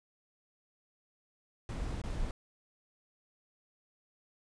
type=noise with dropouts; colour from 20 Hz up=brown; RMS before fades=-36 dBFS; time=1.69-2.31 s; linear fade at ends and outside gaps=1 ms; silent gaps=2.017-2.038 s; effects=resampled to 22050 Hz